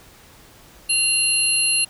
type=tone cluster; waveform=sine; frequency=2769 / 4191 / 10830 Hz; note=F7 / C8 / E9; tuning=-15 / +2 / +46 cents; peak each=-20 / -23 / -20 dBFS; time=0.89-1.85 s; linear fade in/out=10 ms; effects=pink hiss -48 dBFS RMS until 1.89 s